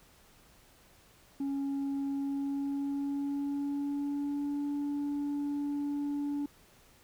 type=tone with pitch glide; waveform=sine; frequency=277.2 to 287.8 Hz; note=C#4 to D4; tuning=0 to -35 cents; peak=-28 dBFS; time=1.4-6.46 s; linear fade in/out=5 ms; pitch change=+65 cents; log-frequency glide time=2.1-4.65 s; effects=tanh soft clip ceiling -30 dBFS + pink hiss -61 dBFS RMS until 7.03 s